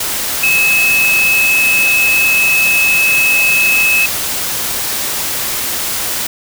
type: tone in noise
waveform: sine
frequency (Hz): 2586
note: E7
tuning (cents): -34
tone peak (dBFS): -9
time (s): 0.43-4.06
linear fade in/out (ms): 5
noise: white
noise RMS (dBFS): -18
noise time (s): 0-6.27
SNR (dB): +6
effects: none